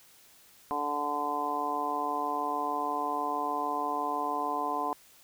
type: harmonic tone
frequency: 146.3 Hz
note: D3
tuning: 6 cents flat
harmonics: 2 / 3 / 4 / 5 / 6 / 7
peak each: -39 / -39 / -43 / -34 / -36 / -32 dBFS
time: 0.71-4.93 s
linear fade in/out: 0 ms
effects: white hiss -58 dBFS RMS until 5.23 s